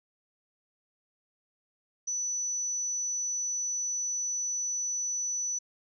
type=tone; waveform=sine; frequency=5960 Hz; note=F#8; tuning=12 cents sharp; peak=-29 dBFS; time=2.07-5.59 s; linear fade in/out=10 ms; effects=none